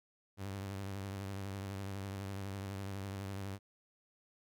sawtooth tone with vibrato, 98 Hz, G2, in tune, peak -36 dBFS, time 0.37-3.59 s, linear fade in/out 50 ms, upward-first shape sine, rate 12 Hz, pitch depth 49 cents each way, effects none

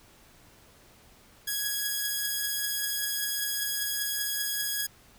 5% pulse beating tone pair, 1661.2 / 1666.3 Hz, G#6 / G#6, 0 / +5 cents, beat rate 5.1 Hz, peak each -18 / -25 dBFS, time 1.47-4.87 s, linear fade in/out 10 ms, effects pink hiss -57 dBFS RMS until 5.18 s

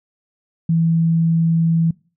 sine tone, 164.81 Hz, E3, in tune, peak -13 dBFS, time 0.69-1.91 s, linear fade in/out 5 ms, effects noise-tail reverb RT60 0.4 s tail -24 dB re dry

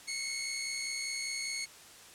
15% pulse tone pair together, 2135 / 2200 Hz, C7 / C#7, +34 / -14 cents, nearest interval minor second, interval 52 cents, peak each -35 / -29 dBFS, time 0.07-1.66 s, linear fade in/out 20 ms, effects white hiss -53 dBFS RMS until 2.14 s + low-pass 10000 Hz 12 dB/octave

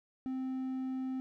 triangle tone, 260.7 Hz, C4, 6 cents flat, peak -32 dBFS, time 0.26-1.2 s, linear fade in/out 0 ms, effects none

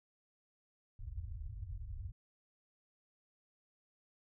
white low-pass noise, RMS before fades -44 dBFS, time 0.99-2.12 s, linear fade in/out 10 ms, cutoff 110 Hz, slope 96 dB/octave, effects none

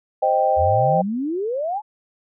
sine chord, C minor, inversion none, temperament equal, 523.3 / 622.3 / 784 Hz, C5 / Eb5 / G5, 0 / 0 / 0 cents, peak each -21 / -20 / -18 dBFS, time 0.22-1.02 s, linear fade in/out 10 ms
sine exponential sweep, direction up, 75.4 to 880 Hz, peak -21 dBFS, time 0.56-1.82 s, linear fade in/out 50 ms
effects none

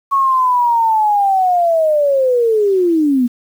sine linear sweep, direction down, 1108.7 to 234.9 Hz, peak -10 dBFS, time 0.11-3.28 s, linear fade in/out 20 ms, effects 7-bit

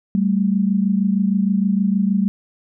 sine tone pair together, 193.57 / 220 Hz, G3 / A3, -22 / 0 cents, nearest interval major second, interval 222 cents, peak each -16 / -20 dBFS, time 0.15-2.28 s, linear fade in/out 0 ms, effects none

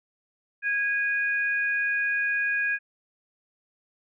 sine tone pair together, 1647.2 / 2465 Hz, G#6 / D#7, -15 / -17 cents, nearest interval perfect fifth, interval 698 cents, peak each -24 / -29 dBFS, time 0.62-2.79 s, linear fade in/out 50 ms, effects none

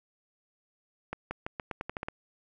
accelerating click train, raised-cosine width 0.5 ms, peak -19 dBFS, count 10, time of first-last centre 1.13-2.085 s, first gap 180 ms, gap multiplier 0.86, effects none

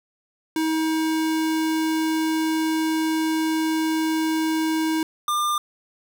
square tone pair in turn, 318.1 / 1198.5 Hz, D#4 / D6, +38 / +35 cents, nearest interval octave + major seventh, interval 2297 cents, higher second, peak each -21 dBFS, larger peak neither, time 0.56-5.03 / 5.28-5.58 s, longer first, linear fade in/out 2 ms, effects none

